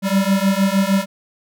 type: beating tone pair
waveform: square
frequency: 191.8 / 198.3 Hz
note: G3 / G3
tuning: -37 / +20 cents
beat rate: 6.5 Hz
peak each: -18 dBFS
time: 0.02-1.06 s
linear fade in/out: 50 ms
effects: none